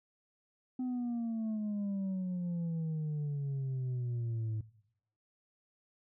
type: exponential sweep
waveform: sine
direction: down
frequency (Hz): 256.2 to 107.8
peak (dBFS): -30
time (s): 0.79-4.61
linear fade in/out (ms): 5
effects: noise-tail reverb RT60 0.8 s tail -22 dB re dry + tanh soft clip ceiling -32 dBFS